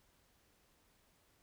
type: silence
effects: pink hiss -72 dBFS RMS until 1.42 s

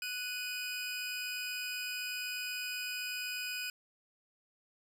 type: tone pair together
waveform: 25% pulse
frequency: 1480 / 2487 Hz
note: F#6 / D#7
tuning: 0 / -1 cents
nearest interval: major sixth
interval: 899 cents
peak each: -38 / -34 dBFS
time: 0.02-3.7 s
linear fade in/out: 2 ms
effects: none

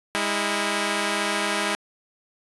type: tone pair together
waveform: 5% pulse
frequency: 203.9 / 323.6 Hz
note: G#3 / E4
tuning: -32 / -32 cents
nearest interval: minor sixth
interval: 800 cents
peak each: -14 dBFS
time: 0.15-1.75 s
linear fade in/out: 0 ms
effects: resampled to 24000 Hz

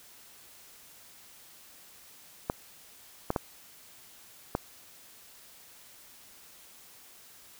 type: clicks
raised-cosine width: 1 ms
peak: -13 dBFS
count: 4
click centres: 2.499 / 3.304 / 3.362 / 4.551 s
effects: white hiss -54 dBFS RMS until 7.59 s

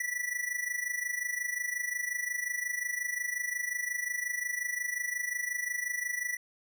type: tone with amplitude modulation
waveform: square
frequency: 1959 Hz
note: B6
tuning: 15 cents flat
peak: -29 dBFS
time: 0-6.37 s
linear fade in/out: 5 ms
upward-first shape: sine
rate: 25.6 Hz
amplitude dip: 75%
effects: none

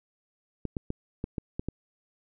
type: clicks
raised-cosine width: 3 ms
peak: -18 dBFS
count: 7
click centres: 0.653 / 0.768 / 0.904 / 1.241 / 1.382 / 1.595 / 1.686 s
effects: none

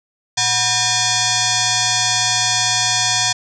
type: tone with frequency modulation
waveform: sine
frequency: 735 Hz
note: F#5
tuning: 12 cents flat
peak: -14 dBFS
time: 0.37-3.33 s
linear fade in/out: 10 ms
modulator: 851 Hz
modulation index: 7.5
effects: none

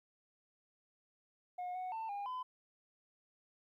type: tone with pitch steps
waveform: sine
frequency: 721 / 738 / 893 / 809 / 1012 Hz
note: F#5 / F#5 / A5 / G#5 / B5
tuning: -45 / -5 / +25 / -46 / +42 cents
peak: -36 dBFS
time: 1.58-2.43 s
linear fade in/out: 10 ms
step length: 170 ms
effects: tanh soft clip ceiling -38 dBFS + 13-bit

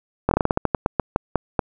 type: slowing click train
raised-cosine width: 1 ms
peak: -3 dBFS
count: 15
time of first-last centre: 0.29-1.592 s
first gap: 22 ms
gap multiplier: 1.2
effects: none

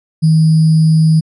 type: tone with sample-and-hold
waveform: sine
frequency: 158.7 Hz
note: D#3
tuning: 35 cents sharp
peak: -6 dBFS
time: 0.22-1.21 s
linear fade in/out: 20 ms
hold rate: 4900 Hz
effects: resampled to 24000 Hz

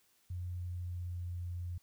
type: tone with pitch glide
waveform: sine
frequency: 89.2 to 87.87 Hz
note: F2 to F2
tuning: +37 to +11 cents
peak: -37 dBFS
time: 0.3-1.78 s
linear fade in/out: 5 ms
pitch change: -26 cents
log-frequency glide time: 0.42-1.35 s
effects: white hiss -71 dBFS RMS until 1.82 s

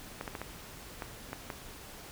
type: clicks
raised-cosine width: 0.5 ms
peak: -22 dBFS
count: 7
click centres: 0.211 / 0.278 / 0.352 / 0.416 / 1.022 / 1.331 / 1.502 s
effects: pink hiss -48 dBFS RMS until 2.11 s

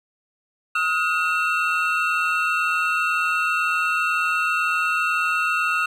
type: tone cluster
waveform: triangle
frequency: 1267 / 1435 / 2693 Hz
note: D#6 / F6 / E7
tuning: +31 / +47 / +36 cents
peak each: -22 / -22 / -22 dBFS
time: 0.75-5.86 s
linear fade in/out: 5 ms
effects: none

